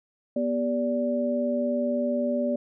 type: tone cluster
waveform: sine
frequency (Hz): 243.2 / 398.3 / 581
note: B3 / G4 / D5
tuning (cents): -26 / +28 / -19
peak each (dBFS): -26 / -35 / -26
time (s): 0.36-2.56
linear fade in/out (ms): 5
effects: none